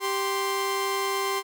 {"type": "tone pair together", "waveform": "sawtooth", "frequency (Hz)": [391.5, 1047], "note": ["G4", "C6"], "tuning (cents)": [-2, 1], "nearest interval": "octave + perfect fourth", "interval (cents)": 1703, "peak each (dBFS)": -24, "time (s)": [0, 1.43], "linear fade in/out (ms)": 50, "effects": []}